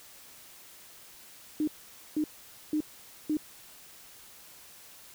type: tone bursts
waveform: sine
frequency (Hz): 304.8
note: D#4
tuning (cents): -36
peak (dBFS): -25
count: 4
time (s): 1.6-3.37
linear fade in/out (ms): 2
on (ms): 75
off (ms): 490
effects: white hiss -52 dBFS RMS until 5.14 s